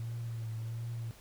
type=tone with vibrato; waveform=triangle; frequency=114.5 Hz; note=A#2; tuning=31 cents flat; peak=-32 dBFS; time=0-1.11 s; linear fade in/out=0 ms; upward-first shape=triangle; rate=1.4 Hz; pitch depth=47 cents each way; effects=tanh soft clip ceiling -33 dBFS + pink hiss -57 dBFS RMS until 1.2 s